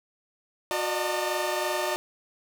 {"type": "tone cluster", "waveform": "sawtooth", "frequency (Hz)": [363.6, 594, 617, 903], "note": ["F#4", "D5", "D#5", "A5"], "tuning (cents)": [-30, 20, -15, 45], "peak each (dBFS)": -28, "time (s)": [0.71, 1.96], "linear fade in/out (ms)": 0, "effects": []}